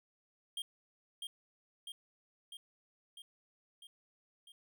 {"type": "tone with echo", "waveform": "square", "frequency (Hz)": 3211, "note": "G7", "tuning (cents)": 41, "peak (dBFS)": -38, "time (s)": [0.57, 0.62], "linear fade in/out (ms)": 2, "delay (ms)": 650, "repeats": 6, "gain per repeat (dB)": -3, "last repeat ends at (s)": 4.52, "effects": []}